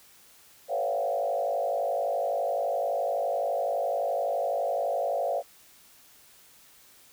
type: tone with frequency modulation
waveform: sine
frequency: 622.3 Hz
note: D#5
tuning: in tune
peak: -25 dBFS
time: 0.68-5.43 s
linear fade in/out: 50 ms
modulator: 51.8 Hz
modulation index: 2.3
effects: white hiss -56 dBFS RMS until 7.12 s